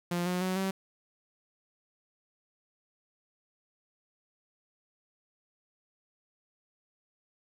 sawtooth tone with pitch steps, 174.61 / 180.14 / 185.85 / 191.74 Hz, F3 / F#3 / F#3 / G3, 0 / -46 / +8 / -38 cents, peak -25 dBFS, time 0.11-0.71 s, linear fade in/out 5 ms, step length 150 ms, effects 11-bit

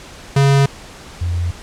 square / sine tone pair in turn, 138.59 / 86.65 Hz, C#3 / F2, 0 / -13 cents, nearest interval minor sixth, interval 813 cents, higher first, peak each -10 / -16 dBFS, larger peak first, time 0.36-0.66 / 1.21-1.51 s, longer neither, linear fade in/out 5 ms, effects pink hiss -37 dBFS RMS until 1.62 s + low-pass 8000 Hz 12 dB/octave

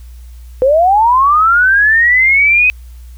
sine linear sweep, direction up, 496 to 2533 Hz, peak -6 dBFS, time 0.62-2.7 s, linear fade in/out 0 ms, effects added 60 Hz sine -30 dBFS peak until 3.17 s + white hiss -50 dBFS RMS until 3.17 s

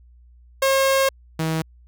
sawtooth tone pair in turn, 539 / 160.25 Hz, C#5 / E3, -49 / -49 cents, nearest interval octave + major sixth, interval 2100 cents, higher first, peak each -12 / -17 dBFS, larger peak first, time 0.62-1.09 / 1.39-1.62 s, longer first, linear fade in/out 5 ms, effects added 60 Hz sine -47 dBFS peak until 1.87 s

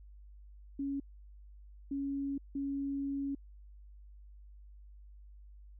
sine tone bursts at uneven times, 277.8 Hz, C#4, 4 cents sharp, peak -33 dBFS, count 3, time 0.79-1 / 1.91-2.38 / 2.55-3.35 s, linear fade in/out 5 ms, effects added 50 Hz sine -51 dBFS peak until 5.79 s

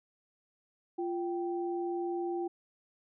sine tone pair together, 347.4 / 779.9 Hz, F4 / G5, -9 / -9 cents, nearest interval octave + major second, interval 1400 cents, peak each -32 / -39 dBFS, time 0.98-2.48 s, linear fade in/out 10 ms, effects none

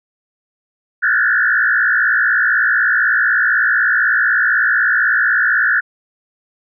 sine tone with frequency modulation, 1600 Hz, G6, 35 cents sharp, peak -11 dBFS, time 1.02-5.81 s, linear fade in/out 20 ms, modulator 58 Hz, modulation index 3.2, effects none

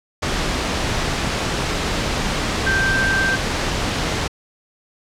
sine tone in noise, 1568 Hz, G6, in tune, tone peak -17 dBFS, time 2.66-3.36 s, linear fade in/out 10 ms, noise pink, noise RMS -21 dBFS, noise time 0.22-4.28 s, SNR +1 dB, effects low-pass 6000 Hz 12 dB/octave

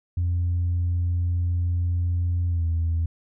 sine tone with pitch glide, 87.31 to 82.74 Hz, F2 to E2, 0 to +7 cents, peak -19 dBFS, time 0.17-3.06 s, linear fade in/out 5 ms, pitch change -93 cents, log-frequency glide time 2.48-2.65 s, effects tanh soft clip ceiling -18 dBFS

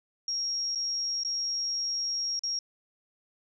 sine tone with dropouts, 5590 Hz, F8, 1 cent sharp, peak -28 dBFS, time 0.28-2.59 s, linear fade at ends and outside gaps 2 ms, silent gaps 0.75-0.756 / 1.235-1.248 / 2.393-2.435 s, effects none

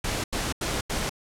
pink noise bursts, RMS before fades -28 dBFS, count 4, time 0.04-1.095 s, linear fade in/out 5 ms, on 200 ms, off 85 ms, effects low-pass 10000 Hz 12 dB/octave

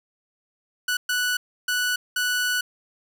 sawtooth tone bursts at uneven times, 1480 Hz, F#6, in tune, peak -18 dBFS, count 4, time 0.88-0.97 / 1.09-1.37 / 1.68-1.96 / 2.16-2.61 s, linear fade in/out 5 ms, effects none

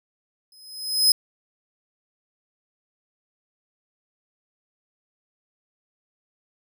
sawtooth tone with exponential growth, 5080 Hz, D#8, 35 cents sharp, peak -9 dBFS, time 0.52-1.12 s, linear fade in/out 2 ms, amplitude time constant 130 ms, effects none

